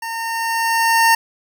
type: tone with level ramp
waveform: 25% pulse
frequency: 913 Hz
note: A#5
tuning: 36 cents flat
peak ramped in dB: -21 to -6 dBFS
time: 0.02-1.15 s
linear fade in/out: 5 ms
effects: none